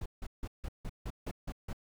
brown noise bursts, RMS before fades -38 dBFS, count 9, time 0.01-1.731 s, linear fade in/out 5 ms, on 49 ms, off 160 ms, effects none

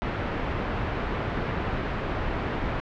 pink low-pass noise, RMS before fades -29 dBFS, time 0.02-2.8 s, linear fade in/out 0 ms, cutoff 2000 Hz, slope 12 dB/octave, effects low-pass 4000 Hz 12 dB/octave

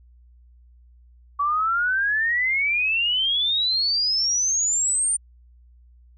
sine exponential sweep, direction up, 1132 to 9130 Hz, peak -19 dBFS, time 1.39-5.17 s, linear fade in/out 10 ms, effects added 60 Hz sine -49 dBFS peak until 6.17 s

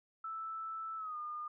sine tone with pitch glide, 1318 to 1215.6 Hz, E6 to D#6, -1 to -41 cents, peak -39 dBFS, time 0.24-1.48 s, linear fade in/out 5 ms, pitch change -140 cents, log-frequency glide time 0.97-1.17 s, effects none

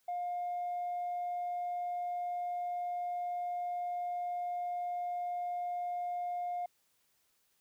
triangle tone with tanh clipping, 709 Hz, F5, 26 cents sharp, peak -34 dBFS, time 0.08-6.66 s, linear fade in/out 5 ms, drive 5 dB, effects white hiss -74 dBFS RMS until 7.6 s

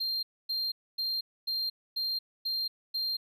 triangle tone bursts, 4186 Hz, C8, in tune, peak -28 dBFS, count 7, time 0-3.17 s, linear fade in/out 10 ms, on 230 ms, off 260 ms, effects none

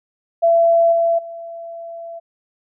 sine tone with level steps, 672 Hz, E5, 33 cents sharp, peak -10 / -13 / -29 dBFS, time 0.42-2.2 s, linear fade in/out 20 ms, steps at 0.92 / 1.18 s, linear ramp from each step 10 ms, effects none

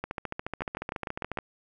two click trains, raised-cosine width 0.5 ms, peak -17 / -17 dBFS, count 6 / 20, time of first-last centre 0.62-1.373 / 0.04-1.388 s, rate 6.64 / 14.1 Hz, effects none

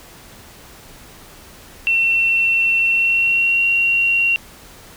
sine tone with pitch glide, 2706 to 2749 Hz, E7 to F7, +45 to -28 cents, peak -13 dBFS, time 1.87-4.36 s, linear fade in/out 0 ms, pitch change +27 cents, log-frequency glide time 2.82-3.64 s, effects pink hiss -42 dBFS RMS until 4.96 s

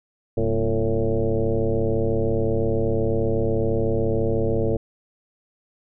sine tone with frequency modulation, 233.1 Hz, A#3, in tune, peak -18 dBFS, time 0.37-4.77 s, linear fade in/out 5 ms, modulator 108 Hz, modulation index 3, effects none

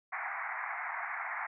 white band-pass noise, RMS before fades -38 dBFS, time 0.12-1.47 s, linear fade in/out 10 ms, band 690 to 2200 Hz, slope 96 dB/octave, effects none

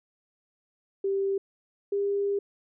sine tone pair in turn, 392 / 401.4 Hz, G4 / G4, 0 / +41 cents, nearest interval unison, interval 41 cents, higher second, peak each -24 dBFS, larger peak neither, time 1.04-1.38 / 1.92-2.39 s, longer second, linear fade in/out 5 ms, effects none

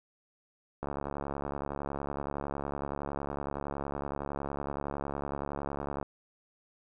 click train, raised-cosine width 1 ms, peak -21 dBFS, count 369, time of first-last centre 0.83-6.028 s, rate 70.8 Hz, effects none

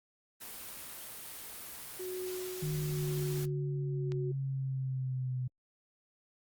white noise, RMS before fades -45 dBFS, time 0.4-3.46 s, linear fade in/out 20 ms
sine tone with tremolo, 368.1 Hz, F#4, 9 cents flat, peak -36 dBFS, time 1.99-4.32 s, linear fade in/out 10 ms, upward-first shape sine, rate 0.97 Hz, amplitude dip 50%
sine exponential sweep, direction down, 152.5 to 126.4 Hz, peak -32 dBFS, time 2.62-5.48 s, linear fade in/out 10 ms
click, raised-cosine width 0.2 ms, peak -29 dBFS, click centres 4.12 s
effects Opus 32 kbps

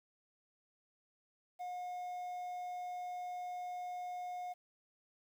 triangle tone with quantisation, 720 Hz, F#5, 47 cents flat, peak -38 dBFS, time 1.59-4.54 s, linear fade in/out 20 ms, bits 11, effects none

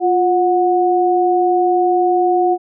sine tone pair together, 352.1 / 732 Hz, F4 / F#5, +14 / -19 cents, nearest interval octave + minor second, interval 1267 cents, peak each -14 dBFS, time 0-2.58 s, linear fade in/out 50 ms, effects none

